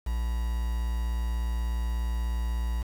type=tone with quantisation; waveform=triangle; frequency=58.27 Hz; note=A#1; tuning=in tune; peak=-24 dBFS; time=0.06-2.83 s; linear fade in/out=10 ms; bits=7; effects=none